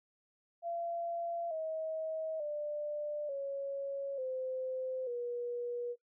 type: tone with pitch steps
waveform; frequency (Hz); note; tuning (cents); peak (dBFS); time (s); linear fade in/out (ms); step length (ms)
sine; 682 / 636.3 / 593.7 / 554 / 516.9 / 482.2; F5 / D#5 / D5 / C#5 / C5 / B4; -41 / +39 / +19 / -1 / -21 / -41; -35; 0.62-5.96; 50; 890
effects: noise-tail reverb RT60 0.1 s tail -19 dB re dry

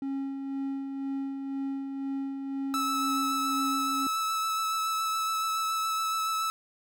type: tone with tremolo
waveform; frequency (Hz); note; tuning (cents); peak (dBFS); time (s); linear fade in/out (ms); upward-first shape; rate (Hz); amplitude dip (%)
triangle; 273; C#4; -26; -27; 0.02-4.07; 2; sine; 2; 40
type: tone with vibrato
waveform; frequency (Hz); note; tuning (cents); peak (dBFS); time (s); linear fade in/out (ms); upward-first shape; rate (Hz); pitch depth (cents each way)
45% pulse; 1307; E6; -15; -27; 2.74-6.5; 0; sine; 7.1; 12
effects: none

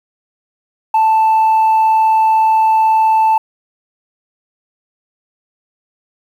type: tone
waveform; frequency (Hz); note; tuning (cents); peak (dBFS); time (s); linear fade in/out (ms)
sine; 881; A5; +2; -6; 0.94-3.38; 5
effects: tanh soft clip ceiling -7 dBFS + 7-bit

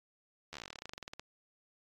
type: slowing click train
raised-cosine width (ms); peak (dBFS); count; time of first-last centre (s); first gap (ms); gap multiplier
0.2; -26; 23; 0.53-1.195; 12; 1.08
effects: AAC 32 kbps

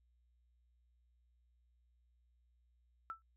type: tone with exponential decay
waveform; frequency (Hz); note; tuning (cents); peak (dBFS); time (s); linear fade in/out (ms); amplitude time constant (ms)
sine; 1327; E6; +11; -37; 3.1-3.22; 0; 24
effects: added 60 Hz sine -70 dBFS peak until 3.36 s

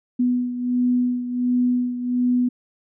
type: beating tone pair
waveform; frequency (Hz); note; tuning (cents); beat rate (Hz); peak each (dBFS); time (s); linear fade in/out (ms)
sine; 246.9 / 248.3; B3 / B3; 0 / +9; 1.4; -19 / -25; 0.19-2.49; 10
effects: none

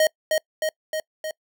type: tone with echo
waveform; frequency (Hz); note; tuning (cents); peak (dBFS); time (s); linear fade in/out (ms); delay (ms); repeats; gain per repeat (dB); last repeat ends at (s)
square; 625; D#5; +8; -16; 0-0.07; 2; 310; 4; -3; 1.31
effects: noise-tail reverb RT60 0.1 s tail -26 dB re dry

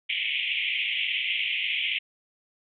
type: band-pass noise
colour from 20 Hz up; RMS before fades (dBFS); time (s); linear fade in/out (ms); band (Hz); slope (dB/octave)
pink; -28; 0.09-1.99; 10; 2100 to 3300; 96
effects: none

